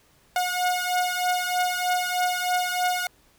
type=beating tone pair; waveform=sawtooth; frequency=722 / 725.2 Hz; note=F#5 / F#5; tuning=-43 / -35 cents; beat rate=3.2 Hz; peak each=-21 / -23 dBFS; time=0.36-3.07 s; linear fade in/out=2 ms; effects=pink hiss -60 dBFS RMS until 3.38 s